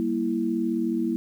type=chord; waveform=sine; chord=E diminished; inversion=first; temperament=equal with one note detuned; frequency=196 / 235 / 329.6 Hz; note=G3 / Bb3 / E4; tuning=0 / +14 / 0 cents; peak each=-31 / -26 / -26 dBFS; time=0-1.16 s; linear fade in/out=0 ms; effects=9-bit